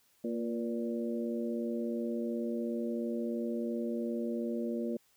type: harmonic tone with a mistuned harmonic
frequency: 116.54 Hz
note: A#2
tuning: in tune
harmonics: 2 / 3 / 4 / 5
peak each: -34 / -38 / -40 / -42 dBFS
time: 0.24-4.97 s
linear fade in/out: 5 ms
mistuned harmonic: 4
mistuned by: +50 cents
effects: white hiss -69 dBFS RMS until 5.16 s